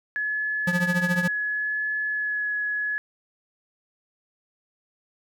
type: tone with vibrato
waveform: sine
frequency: 1700 Hz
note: G#6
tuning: 40 cents sharp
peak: -24 dBFS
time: 0.16-2.98 s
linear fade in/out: 0 ms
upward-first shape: sine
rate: 0.71 Hz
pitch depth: 12 cents each way
type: tone with tremolo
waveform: square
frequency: 177.3 Hz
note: F3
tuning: 26 cents sharp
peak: -20 dBFS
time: 0.67-1.28 s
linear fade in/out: 5 ms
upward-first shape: triangle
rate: 14 Hz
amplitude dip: 90%
effects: none